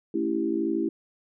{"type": "chord", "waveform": "sine", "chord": "A dominant seventh", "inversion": "none", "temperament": "equal", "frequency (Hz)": [220, 277.2, 329.6, 392], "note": ["A3", "C#4", "E4", "G4"], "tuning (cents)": [0, 0, 0, 0], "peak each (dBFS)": [-32, -31, -26, -31], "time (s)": [0.14, 0.89], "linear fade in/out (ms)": 5, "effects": []}